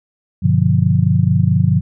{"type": "chord", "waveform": "sine", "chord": "G dominant seventh", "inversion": "none", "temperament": "just", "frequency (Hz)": [98, 122.5, 147, 176.4], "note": ["G2", "B2", "D3", "F3"], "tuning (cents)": [0, -14, 2, 18], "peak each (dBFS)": -16, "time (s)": [0.42, 1.81], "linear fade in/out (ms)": 20, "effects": []}